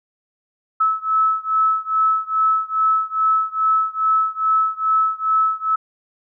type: beating tone pair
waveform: sine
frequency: 1300 / 1302.4 Hz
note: E6 / E6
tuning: -24 / -21 cents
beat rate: 2.4 Hz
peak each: -18 / -19 dBFS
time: 0.8-5.76 s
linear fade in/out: 10 ms
effects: none